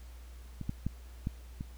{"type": "clicks", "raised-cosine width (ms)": 5, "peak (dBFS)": [-25, -20, -19, -20, -25], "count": 5, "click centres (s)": [0.613, 0.694, 0.866, 1.271, 1.609], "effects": ["added 60 Hz sine -46 dBFS peak until 1.77 s", "pink hiss -60 dBFS RMS until 1.77 s"]}